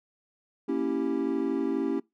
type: chord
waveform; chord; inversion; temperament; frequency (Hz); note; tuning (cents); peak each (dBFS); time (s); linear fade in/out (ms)
triangle; A# diminished seventh; none; equal; 233.1 / 277.2 / 329.6 / 392; A#3 / C#4 / E4 / G4; 0 / 0 / 0 / 0; -32 / -27 / -29 / -30; 0.68-2; 10
effects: noise-tail reverb RT60 0.2 s tail -23 dB re dry